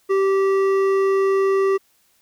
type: tone with hard clipping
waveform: sine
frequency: 388.7 Hz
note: G4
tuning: 15 cents flat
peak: -17 dBFS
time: 0.09-1.78 s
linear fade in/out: 20 ms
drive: 10 dB
effects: white hiss -61 dBFS RMS until 2.21 s